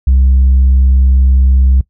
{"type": "tone", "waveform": "sine", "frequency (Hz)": 65.41, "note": "C2", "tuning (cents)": 0, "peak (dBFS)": -3, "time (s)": [0.07, 1.81], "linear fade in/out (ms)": 5, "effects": ["noise-tail reverb RT60 0.1 s tail -20 dB re dry", "tanh soft clip ceiling -3 dBFS"]}